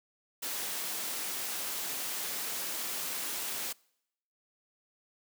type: noise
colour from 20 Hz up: white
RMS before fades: -36 dBFS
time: 0.42-3.73 s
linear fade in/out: 10 ms
effects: noise-tail reverb RT60 0.8 s tail -26 dB re dry + high-pass 200 Hz 12 dB/octave